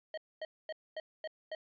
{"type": "tone bursts", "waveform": "square", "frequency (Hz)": 629, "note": "D#5", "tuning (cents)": 19, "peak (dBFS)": -38, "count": 6, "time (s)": [0.14, 1.55], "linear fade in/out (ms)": 2, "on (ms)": 35, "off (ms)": 240, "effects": ["resampled to 11025 Hz"]}